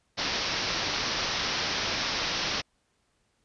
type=low-pass noise; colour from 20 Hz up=white; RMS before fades=-30 dBFS; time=0.17-2.62 s; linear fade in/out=20 ms; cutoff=5800 Hz; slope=96 dB/octave; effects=pink hiss -72 dBFS RMS until 3.44 s + resampled to 22050 Hz